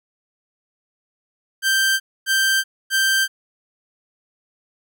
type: tone bursts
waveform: sawtooth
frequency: 1568 Hz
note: G6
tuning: in tune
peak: -12 dBFS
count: 3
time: 1.62-3.28 s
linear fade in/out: 50 ms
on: 380 ms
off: 260 ms
effects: none